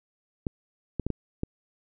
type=clicks; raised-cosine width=3 ms; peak=-15 dBFS; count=5; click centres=0.468 / 0.997 / 1.066 / 1.103 / 1.434 s; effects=none